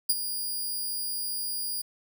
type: tone with ADSR envelope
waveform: 5% pulse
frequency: 4849 Hz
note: D#8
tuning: 45 cents flat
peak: -12 dBFS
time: 0.09-1.82 s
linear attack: 8 ms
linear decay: 38 ms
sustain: -11 dB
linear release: 9 ms
effects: none